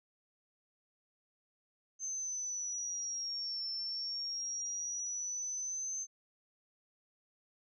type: exponential two-way sweep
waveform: sine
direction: down then up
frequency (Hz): 6272 to 5360 to 6272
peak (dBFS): -36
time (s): 1.99-6.07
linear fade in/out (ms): 50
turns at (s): 3.71
effects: none